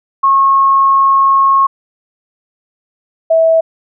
sine tone pair in turn, 1089 / 651.3 Hz, C#6 / E5, -31 / -21 cents, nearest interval major sixth, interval 890 cents, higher first, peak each -6 dBFS, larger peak neither, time 0.23-1.67 / 3.3-3.61 s, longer first, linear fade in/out 10 ms, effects none

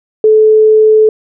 sine tone, 433.4 Hz, A4, 26 cents flat, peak -3 dBFS, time 0.24-1.09 s, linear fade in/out 2 ms, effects none

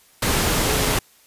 sine tone in noise, 427.5 Hz, A4, 50 cents flat, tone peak -28 dBFS, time 0.64-0.95 s, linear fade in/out 5 ms, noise pink, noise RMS -20 dBFS, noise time 0.22-0.99 s, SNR -11 dB, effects white hiss -54 dBFS RMS until 1.26 s + resampled to 32000 Hz

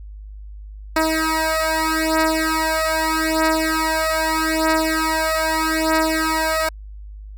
10% pulse beating tone pair, 317.9 / 318.7 Hz, D#4 / D#4, +37 / +42 cents, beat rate 0.8 Hz, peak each -12 dBFS, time 0.96-6.69 s, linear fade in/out 5 ms, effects added 51 Hz sine -33 dBFS peak until 7.37 s

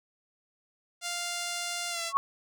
5% pulse tone with pitch glide, 698.5 to 672.8 Hz, F5 to E5, 0 to +35 cents, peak -20 dBFS, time 1.01-2.13 s, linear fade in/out 50 ms, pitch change -65 cents, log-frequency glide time 1.9-2.01 s
sine tone with exponential growth, 1108 Hz, C#6, 1 cent flat, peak -16 dBFS, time 2.09-2.17 s, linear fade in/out 0 ms, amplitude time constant 17 ms
effects none

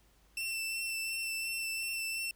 sawtooth tone with vibrato, 2681 Hz, E7, 29 cents sharp, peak -31 dBFS, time 0.37-2.31 s, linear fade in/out 2 ms, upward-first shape sine, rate 2.8 Hz, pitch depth 14 cents each way, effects added 50 Hz sine -65 dBFS peak until 2.35 s + pink hiss -68 dBFS RMS until 2.35 s

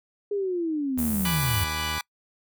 sine linear sweep, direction down, 415.3 to 87.31 Hz, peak -24 dBFS, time 0.31-1.64 s, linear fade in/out 5 ms
sawtooth tone, 77.78 Hz, D#2, in tune, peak -29 dBFS, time 0.97-1.99 s, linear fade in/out 10 ms
pink high-pass noise, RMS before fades -32 dBFS, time 0.98-1.64 s, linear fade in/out 5 ms, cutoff 9600 Hz, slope 24 dB/octave
15% pulse chord, G# half-diminished seventh, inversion none, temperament equal, 830.6 / 987.8 / 1174.7 / 1480 Hz, G#5 / B5 / D6 / F#6, 0 / 0 / 0 / 0 cents, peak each -30 / -26 / -26 / -28 dBFS, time 1.25-2.01 s, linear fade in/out 2 ms
effects noise-tail reverb RT60 0.1 s tail -25 dB re dry

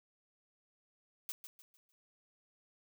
blue noise with echo, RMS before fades -41 dBFS, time 1.29-1.32 s, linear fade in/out 0 ms, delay 150 ms, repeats 4, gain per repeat -9 dB, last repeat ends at 1.92 s, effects none

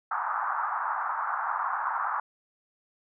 white band-pass noise, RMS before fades -30 dBFS, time 0.11-2.2 s, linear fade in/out 5 ms, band 800 to 1400 Hz, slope 48 dB/octave, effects none

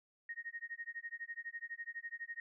sine tone with tremolo, 1864.7 Hz, A#6, in tune, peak -39 dBFS, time 0.29-2.4 s, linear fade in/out 2 ms, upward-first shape sine, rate 12 Hz, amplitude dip 100%, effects none

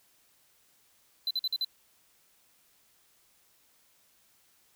triangle tone bursts, 4034 Hz, B7, 36 cents sharp, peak -26 dBFS, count 5, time 1.27-1.647 s, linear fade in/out 2 ms, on 37 ms, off 48 ms, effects white hiss -66 dBFS RMS until 4.75 s

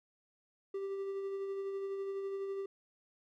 triangle tone with tremolo, 392 Hz, G4, in tune, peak -33 dBFS, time 0.74-2.66 s, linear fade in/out 5 ms, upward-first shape sine, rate 12 Hz, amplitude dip 30%, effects none

